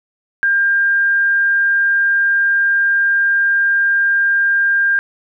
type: tone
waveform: sine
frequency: 1600 Hz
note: G6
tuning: 35 cents sharp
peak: -11 dBFS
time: 0.43-4.99 s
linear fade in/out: 0 ms
effects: none